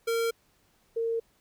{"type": "tone pair in turn", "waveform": ["square", "sine"], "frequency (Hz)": [460, 457.8], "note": ["A#4", "A#4"], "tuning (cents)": [-23, -31], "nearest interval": "unison", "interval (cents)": 8, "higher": "first", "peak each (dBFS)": [-26, -26], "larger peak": "neither", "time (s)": [[0.07, 0.31], [0.96, 1.2]], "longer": "neither", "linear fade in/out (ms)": 10, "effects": ["pink hiss -67 dBFS RMS until 1.4 s"]}